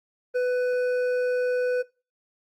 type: tone with hard clipping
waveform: sine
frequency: 497.9 Hz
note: B4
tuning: 14 cents sharp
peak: -23 dBFS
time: 0.34-1.83 s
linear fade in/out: 20 ms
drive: 7 dB
effects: noise-tail reverb RT60 0.3 s tail -21 dB re dry + Opus 24 kbps